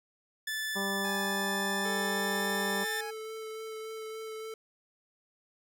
sawtooth tone with pitch glide, 1748 to 1780.6 Hz, A6 to A6, -12 to +20 cents, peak -29 dBFS, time 0.47-3.01 s, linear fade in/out 5 ms, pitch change +32 cents, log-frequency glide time 1.14-2.5 s
harmonic tone, 197.1 Hz, G3, 10 cents sharp, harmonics 1 / 2 / 3 / 4 / 5 / 6, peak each -36 / -38 / -41 / -42 / -41 / -44 dBFS, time 0.75-2.85 s, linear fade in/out 20 ms
25% pulse tone, 832 Hz, G#5, 3 cents sharp, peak -35 dBFS, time 1.04-3.11 s, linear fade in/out 10 ms
square tone with vibrato, 440 Hz, A4, in tune, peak -39 dBFS, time 1.85-4.54 s, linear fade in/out 2 ms, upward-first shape sine, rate 3.5 Hz, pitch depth 11 cents each way
effects none

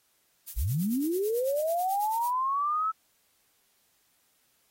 violet noise with tremolo, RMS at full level -37 dBFS, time 0.47-2.32 s, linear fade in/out 10 ms, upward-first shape sine, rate 9.1 Hz, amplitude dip 80%
sine linear sweep, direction up, 41.16 to 1318.5 Hz, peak -25 dBFS, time 0.56-2.92 s, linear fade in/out 20 ms
effects white hiss -69 dBFS RMS until 4.7 s + AAC 48 kbps

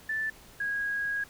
sine tone pair in turn, 1759 / 1645.8 Hz, A6 / G#6, -1 / -16 cents, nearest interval minor second, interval 115 cents, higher first, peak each -28 dBFS, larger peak neither, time 0.09-0.3 / 0.6-1.24 s, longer second, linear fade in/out 5 ms, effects pink hiss -53 dBFS RMS until 1.29 s

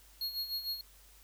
square tone with tremolo, 4300 Hz, C8, 47 cents sharp, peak -33 dBFS, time 0.21-0.81 s, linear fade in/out 2 ms, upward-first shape sine, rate 6.6 Hz, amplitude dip 70%, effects added 50 Hz sine -60 dBFS peak until 1.23 s + white hiss -61 dBFS RMS until 1.23 s

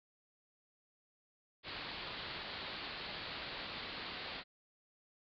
white low-pass noise, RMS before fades -45 dBFS, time 1.63-4.44 s, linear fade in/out 50 ms, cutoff 4600 Hz, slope 96 dB/octave, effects none

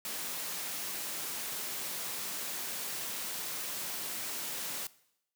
white high-pass noise, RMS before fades -38 dBFS, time 0.05-4.87 s, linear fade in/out 2 ms, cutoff 130 Hz, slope 24 dB/octave, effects noise-tail reverb RT60 0.8 s tail -20 dB re dry

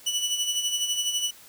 25% pulse tone with tremolo, 2960 Hz, F#7, in tune, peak -19 dBFS, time 0.06-1.31 s, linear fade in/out 10 ms, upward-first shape sine, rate 12 Hz, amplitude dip 55%, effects white hiss -50 dBFS RMS until 1.48 s

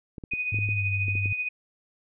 clicks, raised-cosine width 3 ms, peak -25 dBFS, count 9, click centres 0.182 / 0.238 / 0.336 / 0.544 / 0.588 / 0.689 / 1.083 / 1.154 / 1.258 s
sine tone with tremolo, 2489 Hz, D#7, in tune, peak -24 dBFS, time 0.31-1.49 s, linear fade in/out 10 ms, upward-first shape triangle, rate 13 Hz, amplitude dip 60%
sine tone with pitch glide, 103.83 to 98.74 Hz, G#2 to G2, 0 to +13 cents, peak -26 dBFS, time 0.52-1.33 s, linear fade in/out 5 ms, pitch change -87 cents, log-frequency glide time 0.74-0.83 s
effects none

